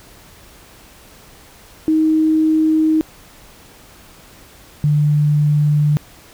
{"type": "tone pair in turn", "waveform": "sine", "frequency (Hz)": [314.5, 148.42], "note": ["D#4", "D3"], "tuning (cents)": [19, 19], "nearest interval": "octave + minor second", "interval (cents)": 1300, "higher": "first", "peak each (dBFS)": -11, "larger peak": "neither", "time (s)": [[1.88, 3.01], [4.84, 5.97]], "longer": "neither", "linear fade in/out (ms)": 0, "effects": ["pink hiss -44 dBFS RMS until 6.33 s"]}